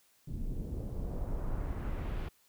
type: noise with low-pass filter sweep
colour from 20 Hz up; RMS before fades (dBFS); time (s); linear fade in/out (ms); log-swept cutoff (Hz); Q
brown; -36; 0.27-2.29; 10; 230 to 3400; 0.99
effects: white hiss -68 dBFS RMS until 2.48 s